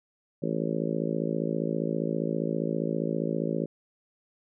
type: harmonic tone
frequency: 55 Hz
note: A1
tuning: in tune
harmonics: 3 / 4 / 5 / 6 / 7 / 8 / 9 / 10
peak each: -32 / -33 / -34 / -35 / -35 / -36 / -37 / -37 dBFS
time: 0.42-3.66 s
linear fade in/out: 10 ms
effects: none

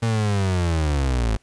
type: linear sweep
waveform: 35% pulse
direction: down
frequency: 116.1 to 51.91 Hz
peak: -17 dBFS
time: 0.02-1.37 s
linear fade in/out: 10 ms
effects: pink hiss -61 dBFS RMS until 1.42 s + resampled to 22050 Hz

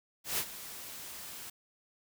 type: noise with ADSR envelope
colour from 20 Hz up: white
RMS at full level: -31 dBFS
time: 0.24-1.5 s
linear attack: 140 ms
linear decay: 66 ms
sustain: -14 dB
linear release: 5 ms
effects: none

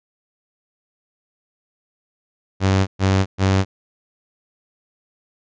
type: tone bursts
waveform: sawtooth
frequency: 96 Hz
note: G2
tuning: 36 cents flat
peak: -10 dBFS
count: 3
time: 2.6-3.65 s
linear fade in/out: 50 ms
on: 270 ms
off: 120 ms
effects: resampled to 16000 Hz

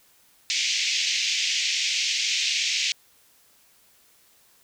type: band-pass noise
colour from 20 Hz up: pink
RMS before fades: -25 dBFS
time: 0.5-2.92 s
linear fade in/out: 0 ms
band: 2200 to 6700 Hz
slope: 48 dB/octave
effects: white hiss -59 dBFS RMS until 4.63 s

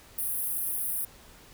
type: high-pass noise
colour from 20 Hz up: pink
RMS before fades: -31 dBFS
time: 0.18-1.05 s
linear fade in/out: 5 ms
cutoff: 9500 Hz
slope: 96 dB/octave
effects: pink hiss -53 dBFS RMS until 1.53 s

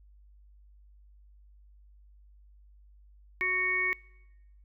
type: harmonic tone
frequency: 370 Hz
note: F#4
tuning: in tune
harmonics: 1 / 3 / 5 / 6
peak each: -39 / -39 / -32 / -28 dBFS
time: 3.41-3.93 s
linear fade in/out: 0 ms
effects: noise-tail reverb RT60 1.0 s tail -24 dB re dry + added 50 Hz sine -54 dBFS peak until 4.64 s

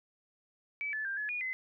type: tone with pitch steps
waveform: sine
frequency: 2298 / 1735 / 1589 / 1705 / 2448 / 2043 Hz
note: D7 / A6 / G6 / G#6 / D#7 / C7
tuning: -38 / -25 / +23 / +45 / -29 / -42 cents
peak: -33 dBFS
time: 0.81-1.53 s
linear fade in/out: 0 ms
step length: 120 ms
effects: none

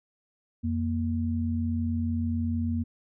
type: tone pair together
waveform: sine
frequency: 87.87 / 234.4 Hz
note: F2 / A#3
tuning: +11 / +10 cents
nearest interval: octave + perfect fourth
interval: 1699 cents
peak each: -28 dBFS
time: 0.63-2.84 s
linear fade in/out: 20 ms
effects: none

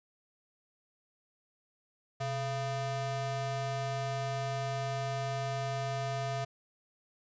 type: ring-modulated tone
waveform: square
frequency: 277.2 Hz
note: C#4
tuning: in tune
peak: -30 dBFS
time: 2.2-6.45 s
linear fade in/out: 10 ms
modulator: 405 Hz
effects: resampled to 16000 Hz

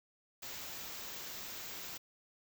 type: band-stop noise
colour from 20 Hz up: white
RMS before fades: -45 dBFS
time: 0.42-1.98 s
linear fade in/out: 10 ms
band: 7800 to 13000 Hz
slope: 96 dB/octave
effects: none

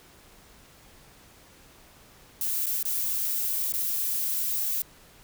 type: noise with dropouts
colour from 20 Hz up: violet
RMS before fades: -28 dBFS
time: 2.41-4.82 s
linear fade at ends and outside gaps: 2 ms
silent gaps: 2.66-2.666 / 2.829-2.852 / 3.723-3.737 s
effects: pink hiss -54 dBFS RMS until 5.23 s

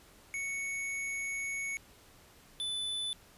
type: tone pair in turn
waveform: square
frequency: 2219 / 3499 Hz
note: C#7 / A7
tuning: +1 / -10 cents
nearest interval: minor sixth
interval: 789 cents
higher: second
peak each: -35 / -34 dBFS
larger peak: second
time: 0.34-1.77 / 2.6-3.13 s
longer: first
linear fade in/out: 0 ms
effects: pink hiss -59 dBFS RMS until 3.37 s + resampled to 32000 Hz

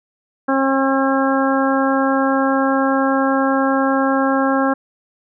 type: harmonic tone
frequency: 269.5 Hz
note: C#4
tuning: 49 cents flat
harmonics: 1 / 2 / 3 / 4 / 5 / 6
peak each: -17 / -20 / -22 / -23 / -24 / -25 dBFS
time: 0.48-4.74 s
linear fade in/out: 10 ms
effects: none

